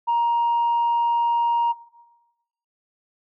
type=tone; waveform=sine; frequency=940 Hz; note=A#5; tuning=14 cents sharp; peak=-16 dBFS; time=0.07-1.73 s; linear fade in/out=20 ms; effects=noise-tail reverb RT60 1.0 s tail -17 dB re dry + tanh soft clip ceiling -15 dBFS